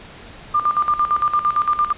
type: tone with tremolo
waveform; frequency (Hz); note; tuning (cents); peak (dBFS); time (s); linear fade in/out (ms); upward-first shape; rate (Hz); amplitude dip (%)
sine; 1197; D6; +33; -13; 0.54-1.93; 10; square; 8.8; 75
effects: pink hiss -40 dBFS RMS until 1.97 s + resampled to 8000 Hz